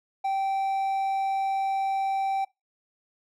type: tone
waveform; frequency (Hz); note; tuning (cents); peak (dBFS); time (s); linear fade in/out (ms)
triangle; 778; G5; -13; -22; 0.24-2.45; 10
effects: noise-tail reverb RT60 0.2 s tail -22 dB re dry